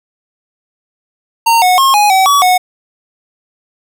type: tone with pitch steps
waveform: square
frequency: 920 / 732 / 1076 / 831 / 762 / 1136 / 733 Hz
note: A#5 / F#5 / C6 / G#5 / G5 / C#6 / F#5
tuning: -23 / -19 / +48 / +1 / -49 / +42 / -16 cents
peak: -7 dBFS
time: 1.46-2.58 s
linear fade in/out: 10 ms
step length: 160 ms
effects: none